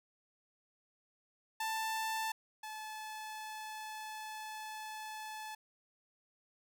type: tone pair in turn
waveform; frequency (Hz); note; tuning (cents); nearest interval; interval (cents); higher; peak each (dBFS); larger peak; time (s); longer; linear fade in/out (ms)
sawtooth; 885 / 864.8; A5 / A5; +10 / -30; unison; 40; first; -31 / -39; first; 1.6-2.32 / 2.63-5.55; second; 5
effects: none